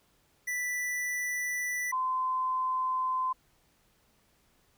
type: tone pair in turn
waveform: square / sine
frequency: 1975.5 / 1029.7 Hz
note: B6 / C6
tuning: 0 / -28 cents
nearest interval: major seventh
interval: 1128 cents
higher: first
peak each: -31 / -27 dBFS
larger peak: second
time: 0.47-1.92 / 1.92-3.33 s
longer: first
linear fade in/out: 10 ms
effects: pink hiss -68 dBFS RMS until 4.77 s